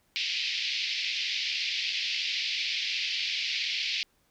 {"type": "band-pass noise", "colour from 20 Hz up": "pink", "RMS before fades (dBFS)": -31, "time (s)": [0.16, 4.03], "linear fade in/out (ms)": 0, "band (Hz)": [2200, 5100], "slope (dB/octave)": 48, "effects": ["pink hiss -69 dBFS RMS until 4.3 s"]}